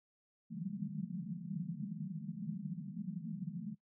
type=band-pass noise; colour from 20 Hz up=pink; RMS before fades=-42 dBFS; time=0.5-3.75 s; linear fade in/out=20 ms; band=150 to 220 Hz; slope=96 dB/octave; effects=noise-tail reverb RT60 0.1 s tail -20 dB re dry